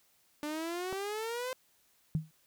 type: exponential sweep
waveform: sawtooth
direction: up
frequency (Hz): 293.7 to 521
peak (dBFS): -31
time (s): 0.43-1.53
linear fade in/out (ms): 0
type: click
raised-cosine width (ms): 1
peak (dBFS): -25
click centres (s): 0.927
type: tone with exponential decay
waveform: sine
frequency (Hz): 157.3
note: D#3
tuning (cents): +19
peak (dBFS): -24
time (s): 2.15-2.31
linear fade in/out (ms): 0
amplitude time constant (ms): 33
effects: white hiss -69 dBFS RMS until 2.46 s